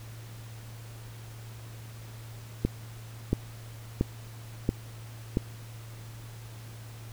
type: click train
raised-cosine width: 3 ms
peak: -11 dBFS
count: 5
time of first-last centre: 2.65-5.371 s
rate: 1.47 Hz
effects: added 113 Hz sine -42 dBFS peak until 7.12 s + pink hiss -51 dBFS RMS until 7.12 s